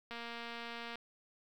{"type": "click train", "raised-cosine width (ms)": 0.3, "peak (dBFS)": -29, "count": 199, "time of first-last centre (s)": [0.11, 0.956], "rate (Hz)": 234, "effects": ["10-bit"]}